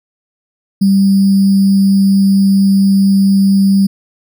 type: tone with sample-and-hold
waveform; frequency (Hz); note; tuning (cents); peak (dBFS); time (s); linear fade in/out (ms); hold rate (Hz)
sine; 195.6; G3; -4; -6; 0.81-3.87; 10; 4900
effects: none